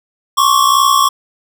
square tone pair together, 1077.4 / 1140 Hz, C#6 / C#6, -50 / +48 cents, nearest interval minor second, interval 98 cents, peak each -12 dBFS, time 0.37-1.09 s, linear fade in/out 10 ms, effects none

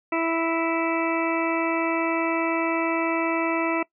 harmonic tone, 329.6 Hz, E4, in tune, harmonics 1 / 2 / 3 / 4 / 6 / 7 / 8, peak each -25 / -28 / -30 / -31 / -33 / -33 / -34 dBFS, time 0.12-3.83 s, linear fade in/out 5 ms, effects noise-tail reverb RT60 0.1 s tail -22 dB re dry

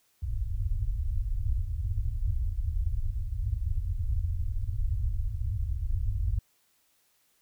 pink low-pass noise, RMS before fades -29 dBFS, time 0.22-6.39 s, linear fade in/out 5 ms, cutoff 110 Hz, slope 96 dB/octave, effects white hiss -69 dBFS RMS until 7.41 s

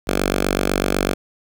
5% pulse tone with notch filter, 48 Hz, G1, 36 cents flat, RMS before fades -20 dBFS, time 0.07-1.14 s, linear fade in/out 10 ms, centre 100 Hz, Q 0.73, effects none

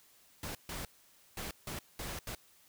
pink noise bursts at uneven times, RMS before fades -41 dBFS, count 6, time 0.43-0.55 / 0.69-0.85 / 1.37-1.51 / 1.67-1.79 / 1.99-2.19 / 2.27-2.35 s, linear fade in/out 2 ms, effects white hiss -64 dBFS RMS until 2.68 s

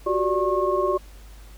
sine tone cluster, 363.7 / 382.8 / 587 / 1085 Hz, F#4 / G4 / D5 / C#6, -30 / -41 / -1 / -37 cents, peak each -25 dBFS, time 0.06-0.98 s, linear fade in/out 10 ms, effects added 50 Hz sine -42 dBFS peak until 1.57 s + pink hiss -52 dBFS RMS until 1.57 s

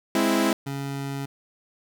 sawtooth chord, Ab augmented, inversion none, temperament equal, 207.7 / 261.6 / 329.6 Hz, Ab3 / C4 / E4, 0 / 0 / 0 cents, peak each -21 / -21 / -19 dBFS, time 0.15-0.53 s, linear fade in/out 2 ms
25% pulse tone, 138.59 Hz, C#3, in tune, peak -25 dBFS, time 0.66-1.26 s, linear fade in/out 10 ms
effects none

